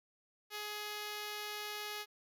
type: tone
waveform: 5% pulse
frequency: 419.1 Hz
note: G#4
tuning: 16 cents sharp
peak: -29 dBFS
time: 0.5-2.06 s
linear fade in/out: 50 ms
effects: none